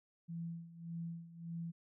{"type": "tone with tremolo", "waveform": "sine", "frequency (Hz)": 167.7, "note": "E3", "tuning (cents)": 30, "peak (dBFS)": -39, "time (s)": [0.28, 1.72], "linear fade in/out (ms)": 20, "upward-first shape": "sine", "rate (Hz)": 1.7, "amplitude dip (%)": 80, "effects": []}